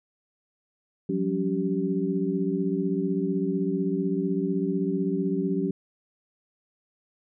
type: tone cluster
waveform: sine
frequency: 176.9 / 192.7 / 281.1 / 385.9 Hz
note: F3 / G3 / C#4 / G4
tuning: +23 / -29 / +24 / -27 cents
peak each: -29 dBFS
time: 1.09-5.71 s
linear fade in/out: 5 ms
effects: none